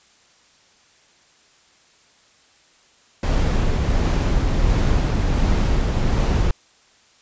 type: noise with tremolo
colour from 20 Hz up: brown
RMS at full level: -17 dBFS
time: 3.23-6.51 s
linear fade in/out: 2 ms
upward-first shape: sine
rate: 1.4 Hz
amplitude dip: 25%
effects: white hiss -55 dBFS RMS until 7.21 s + resampled to 16000 Hz